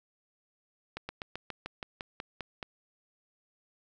slowing click train, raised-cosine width 0.3 ms, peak -21 dBFS, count 11, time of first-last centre 0.97-2.628 s, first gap 120 ms, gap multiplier 1.07, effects none

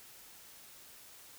silence, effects white hiss -55 dBFS RMS until 1.38 s

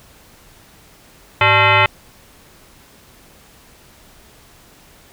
sine tone with frequency modulation, 594 Hz, D5, 20 cents sharp, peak -9 dBFS, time 1.41-1.86 s, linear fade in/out 2 ms, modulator 489 Hz, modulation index 4.7, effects pink hiss -47 dBFS RMS until 5.12 s

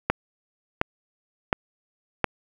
click train, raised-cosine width 0.5 ms, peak -4 dBFS, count 4, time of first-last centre 0.1-2.243 s, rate 1.4 Hz, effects 7-bit

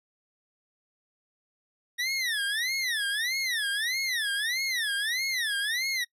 25% pulse tone with vibrato, 1864.7 Hz, A#6, in tune, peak -23 dBFS, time 1.98-6.05 s, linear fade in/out 20 ms, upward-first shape sine, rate 1.6 Hz, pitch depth 260 cents each way, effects noise-tail reverb RT60 0.1 s tail -24 dB re dry + low-pass 12000 Hz 12 dB/octave

